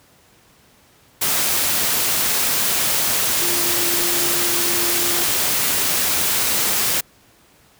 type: tone in noise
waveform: sine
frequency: 346.7 Hz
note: F4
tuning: 13 cents flat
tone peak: -28 dBFS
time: 3.41-5.24 s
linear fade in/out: 10 ms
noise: white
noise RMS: -19 dBFS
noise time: 1.21-7.01 s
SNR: -12 dB
effects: pink hiss -53 dBFS RMS until 7.79 s + high-pass 60 Hz 12 dB/octave